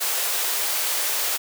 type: high-pass noise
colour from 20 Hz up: white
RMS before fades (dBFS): -24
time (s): 0-1.38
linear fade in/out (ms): 20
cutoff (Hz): 410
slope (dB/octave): 24
effects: none